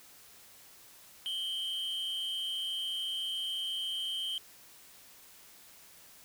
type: tone pair together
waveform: triangle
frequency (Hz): 2987 / 3167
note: F#7 / G7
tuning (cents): +16 / +17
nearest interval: minor second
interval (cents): 101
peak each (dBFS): -37 / -33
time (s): 1.26-4.38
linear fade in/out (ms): 0
effects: white hiss -56 dBFS RMS until 6.24 s